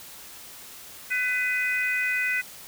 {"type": "harmonic tone", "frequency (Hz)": 500, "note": "B4", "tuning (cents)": 21, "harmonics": [3, 4, 5], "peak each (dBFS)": [-29, -26, -28], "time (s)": [1.1, 2.42], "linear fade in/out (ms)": 20, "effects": ["white hiss -44 dBFS RMS until 2.67 s"]}